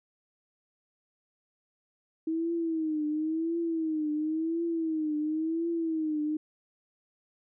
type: tone with vibrato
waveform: sine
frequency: 318.8 Hz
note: D#4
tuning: 42 cents sharp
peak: -27 dBFS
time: 2.27-6.37 s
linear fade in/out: 5 ms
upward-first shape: triangle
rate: 0.95 Hz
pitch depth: 110 cents each way
effects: none